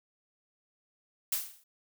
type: noise with exponential decay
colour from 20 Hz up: blue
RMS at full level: -27 dBFS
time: 1.32-1.64 s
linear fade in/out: 5 ms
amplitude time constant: 68 ms
effects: none